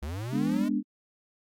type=linear sweep; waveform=square; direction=up; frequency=65.41 to 210.8 Hz; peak=-33 dBFS; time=0.02-0.69 s; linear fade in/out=10 ms
type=chord; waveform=sine; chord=G# diminished; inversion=none; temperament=equal; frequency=207.7 / 246.9 / 293.7 Hz; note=G#3 / B3 / D4; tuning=0 / 0 / 0 cents; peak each=-29 dBFS; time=0.31-0.83 s; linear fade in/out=50 ms
effects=AAC 64 kbps